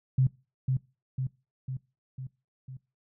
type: tone with echo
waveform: sine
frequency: 130.81 Hz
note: C3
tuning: in tune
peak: -19 dBFS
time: 0.18-0.27 s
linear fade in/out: 5 ms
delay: 500 ms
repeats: 5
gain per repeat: -4 dB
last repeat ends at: 2.77 s
effects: noise-tail reverb RT60 0.3 s tail -22 dB re dry